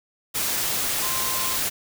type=tone in noise; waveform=sine; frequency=1045 Hz; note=C6; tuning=2 cents flat; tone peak=-32 dBFS; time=1.02-1.58 s; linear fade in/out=20 ms; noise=white; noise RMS=-25 dBFS; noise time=0.34-1.7 s; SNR=-10 dB; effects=none